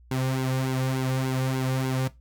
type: tone with flanger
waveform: sawtooth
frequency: 130.81 Hz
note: C3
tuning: in tune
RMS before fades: -26 dBFS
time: 0.11-2.08 s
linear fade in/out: 5 ms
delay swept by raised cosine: 1.6 to 3.1 ms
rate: 3.4 Hz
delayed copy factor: -0.7
effects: noise-tail reverb RT60 0.2 s tail -17 dB re dry + added 60 Hz sine -50 dBFS peak until 2.2 s